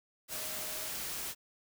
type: tone in noise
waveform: sine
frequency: 622.3 Hz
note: D#5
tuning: in tune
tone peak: -50 dBFS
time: 0.29-0.91 s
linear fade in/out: 50 ms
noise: white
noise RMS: -39 dBFS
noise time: 0.28-1.35 s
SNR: -14 dB
effects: none